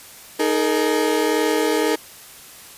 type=chord; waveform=35% pulse; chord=D# suspended fourth; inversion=none; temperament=equal with one note detuned; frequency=311.1 / 424.3 / 466.2 Hz; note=D#4 / G#4 / A#4; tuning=0 / +37 / 0 cents; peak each=-20 dBFS; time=0.39-1.96 s; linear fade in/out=10 ms; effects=white hiss -42 dBFS RMS until 2.77 s + resampled to 32000 Hz